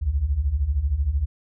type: beating tone pair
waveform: sine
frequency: 61.74 / 74.74 Hz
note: B1 / D2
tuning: 0 / +31 cents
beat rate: 13 Hz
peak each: -25 / -21 dBFS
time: 0.01-1.26 s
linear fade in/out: 20 ms
effects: none